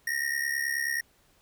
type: ring-modulated tone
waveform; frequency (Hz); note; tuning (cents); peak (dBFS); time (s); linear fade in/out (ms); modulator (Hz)
square; 1864.7; A#6; 0; -25; 0.07-1.01; 2; 34.7
effects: pink hiss -64 dBFS RMS until 1.41 s